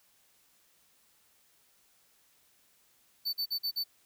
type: tone bursts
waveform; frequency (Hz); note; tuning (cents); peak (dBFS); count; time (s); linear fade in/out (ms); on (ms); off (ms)
square; 4523; C#8; +34; -30; 5; 3.25-3.841; 20; 83; 44
effects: white hiss -67 dBFS RMS until 4.05 s